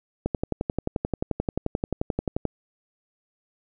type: click train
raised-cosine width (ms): 2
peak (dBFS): -11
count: 26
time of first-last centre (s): 0.26-2.453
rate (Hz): 11.4
effects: none